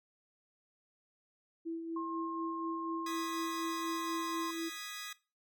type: tone with tremolo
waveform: sine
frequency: 330 Hz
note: E4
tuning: 2 cents sharp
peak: -35 dBFS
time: 1.65-4.7 s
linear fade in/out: 20 ms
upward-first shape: sine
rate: 4.1 Hz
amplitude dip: 45%
type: tone with pitch glide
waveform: sine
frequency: 1067 to 1052.3 Hz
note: C6 to C6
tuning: +34 to +10 cents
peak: -38 dBFS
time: 1.96-4.51 s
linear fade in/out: 5 ms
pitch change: -24 cents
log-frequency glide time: 3.59-4.19 s
type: chord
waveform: 15% pulse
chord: G# minor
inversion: second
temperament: equal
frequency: 1244.5 / 1661.2 / 1975.5 Hz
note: D#6 / G#6 / B6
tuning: 0 / 0 / 0 cents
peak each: -40 dBFS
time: 3.06-5.13 s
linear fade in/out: 5 ms
effects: noise-tail reverb RT60 0.3 s tail -19 dB re dry